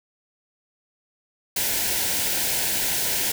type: band-stop noise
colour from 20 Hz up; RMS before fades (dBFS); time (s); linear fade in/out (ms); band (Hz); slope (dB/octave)
white; -24; 1.56-3.32; 5; 1000 to 1400; 96
effects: none